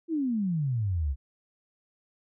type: exponential sweep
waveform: sine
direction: down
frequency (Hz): 342.6 to 63.8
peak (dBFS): -25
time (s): 0.08-1.16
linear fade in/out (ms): 50
effects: none